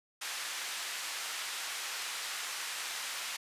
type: band-pass noise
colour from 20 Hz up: pink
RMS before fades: -39 dBFS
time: 0.21-3.37 s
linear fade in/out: 10 ms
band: 1400 to 9800 Hz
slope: 12 dB/octave
effects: resampled to 32000 Hz